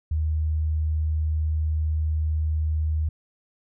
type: tone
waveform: sine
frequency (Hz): 77.78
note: D#2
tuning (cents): 0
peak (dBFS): -21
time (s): 0.11-3.09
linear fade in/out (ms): 5
effects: none